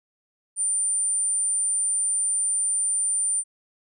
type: tone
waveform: sine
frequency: 9100 Hz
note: C#9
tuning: 44 cents sharp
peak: -21 dBFS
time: 0.56-3.44 s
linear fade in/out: 50 ms
effects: none